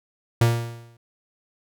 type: tone with exponential decay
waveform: 45% pulse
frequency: 117.1 Hz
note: A#2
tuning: 8 cents sharp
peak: -13 dBFS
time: 0.41-0.97 s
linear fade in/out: 5 ms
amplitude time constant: 120 ms
effects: none